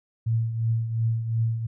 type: tone with tremolo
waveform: sine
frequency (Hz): 113.8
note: A#2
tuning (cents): -41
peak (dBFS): -19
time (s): 0.26-1.67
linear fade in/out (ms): 10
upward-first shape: triangle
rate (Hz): 2.8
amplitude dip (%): 65
effects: none